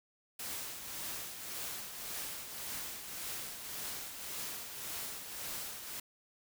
white noise with tremolo, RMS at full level -40 dBFS, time 0.39-6 s, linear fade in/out 5 ms, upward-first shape triangle, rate 1.8 Hz, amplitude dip 55%, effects none

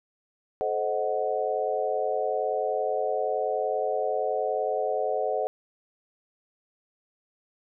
sine chord, A diminished seventh, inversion none, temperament equal with one note detuned, 432.7 / 523.3 / 622.3 / 740 Hz, A4 / C5 / Eb5 / Gb5, -29 / 0 / 0 / 0 cents, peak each -30 dBFS, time 0.61-5.47 s, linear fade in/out 0 ms, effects none

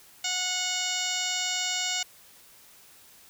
harmonic tone with a mistuned harmonic, 732 Hz, F#5, 19 cents flat, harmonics 1 / 2 / 3 / 4 / 5 / 6 / 7 / 8 / 9 / 10, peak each -39 / -39 / -35 / -33 / -36 / -37 / -38 / -37 / -38 / -34 dBFS, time 0.24-2.03 s, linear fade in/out 5 ms, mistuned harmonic 8, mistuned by -23 cents, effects white hiss -54 dBFS RMS until 3.29 s

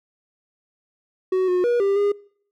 triangle tone with pitch steps, 373.3 / 361.6 / 480.3 / 396.2 / 407 Hz, F#4 / F#4 / B4 / G4 / G#4, +15 / -40 / -48 / +18 / -35 cents, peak -15 dBFS, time 1.32-2.12 s, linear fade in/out 5 ms, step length 160 ms, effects noise-tail reverb RT60 0.6 s tail -24 dB re dry

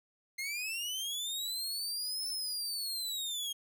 sawtooth linear two-way sweep, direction up then down, 2092 to 5300 to 3224 Hz, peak -32 dBFS, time 0.38-3.53 s, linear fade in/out 10 ms, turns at 2.28 s, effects none

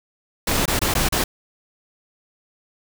pink noise with dropouts, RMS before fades -20 dBFS, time 0.47-1.24 s, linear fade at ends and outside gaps 5 ms, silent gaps 0.657-0.678 / 0.792-0.815 / 0.94-0.95 / 1.088-1.123 s, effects none

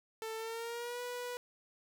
sawtooth tone with pitch glide, 444.2 to 490 Hz, A4 to B4, +16 to -14 cents, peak -35 dBFS, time 0.22-1.37 s, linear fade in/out 0 ms, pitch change +170 cents, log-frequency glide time 0.36-1.01 s, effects none

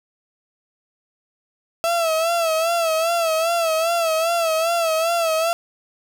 35% pulse tone with vibrato, 660 Hz, E5, 2 cents sharp, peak -16 dBFS, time 1.84-5.53 s, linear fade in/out 0 ms, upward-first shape sine, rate 2.5 Hz, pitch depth 69 cents each way, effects none

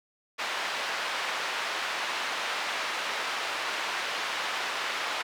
pink band-pass noise, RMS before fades -32 dBFS, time 0.38-5.23 s, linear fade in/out 20 ms, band 900 to 3600 Hz, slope 12 dB/octave, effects none

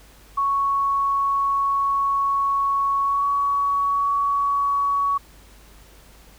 sine tone with pitch glide, 1110 to 1124.8 Hz, C#6 to C#6, +2 to +25 cents, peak -18 dBFS, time 0.37-5.18 s, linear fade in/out 10 ms, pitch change +23 cents, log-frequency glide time 3.03-3.27 s, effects added 50 Hz sine -48 dBFS peak until 6.38 s + pink hiss -51 dBFS RMS until 6.38 s

